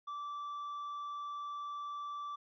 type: tone with tanh clipping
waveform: triangle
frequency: 1164 Hz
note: D6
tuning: 16 cents flat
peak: -40 dBFS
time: 0.07-2.36 s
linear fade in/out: 10 ms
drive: 8 dB
effects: none